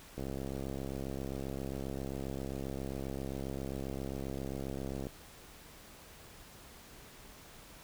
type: click train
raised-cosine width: 2 ms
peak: -26 dBFS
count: 331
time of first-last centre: 0.18-5.069 s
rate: 67.5 Hz
effects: pink hiss -54 dBFS RMS until 7.83 s